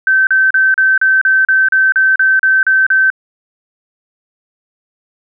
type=tone bursts; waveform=sine; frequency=1544 Hz; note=G6; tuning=27 cents flat; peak=-7 dBFS; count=13; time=0.07-3.102 s; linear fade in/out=2 ms; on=200 ms; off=36 ms; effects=none